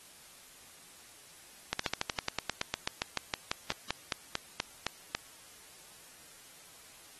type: slowing click train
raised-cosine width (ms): 0.2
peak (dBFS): -13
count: 24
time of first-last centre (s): 1.73-5.15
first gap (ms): 64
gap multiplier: 1.07
effects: white hiss -55 dBFS RMS until 7.19 s + AAC 32 kbps